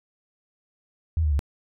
sine tone with pitch steps, 80.9 / 75.48 / 70.43 Hz, E2 / D2 / C#2, -32 / +48 / +28 cents, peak -19 dBFS, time 1.17-1.392 s, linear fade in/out 0 ms, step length 74 ms, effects none

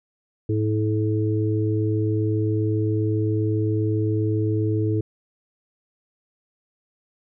harmonic tone, 107.5 Hz, A2, 40 cents flat, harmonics 1 / 3 / 4, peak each -21 / -25 / -27 dBFS, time 0.49-5.01 s, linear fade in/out 5 ms, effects none

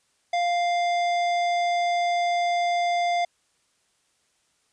triangle tone with hard clipping, 698.5 Hz, F5, in tune, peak -23 dBFS, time 0.33-3.25 s, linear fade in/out 5 ms, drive 17 dB, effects white hiss -68 dBFS RMS until 4.72 s + resampled to 22050 Hz

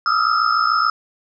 sine tone cluster, 1204 / 1266 / 1313 / 1380 / 5220 Hz, D6 / D#6 / E6 / F6 / E8, +43 / +30 / -7 / -21 / -18 cents, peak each -23 / -19 / -22 / -19 / -26 dBFS, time 0.06-0.9 s, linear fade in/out 2 ms, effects none

